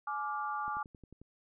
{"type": "chord", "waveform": "sine", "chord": "D diminished", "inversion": "second", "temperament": "just", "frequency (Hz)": [845.8, 1174.7, 1409.6], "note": ["Ab5", "D6", "F6"], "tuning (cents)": [31, 0, 16], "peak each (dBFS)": [-38, -36, -42], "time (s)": [0.07, 0.83], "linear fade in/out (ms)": 5}
{"type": "click train", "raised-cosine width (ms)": 3, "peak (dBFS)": -39, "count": 7, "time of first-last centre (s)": [0.68, 1.216], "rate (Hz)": 11.2}
{"effects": []}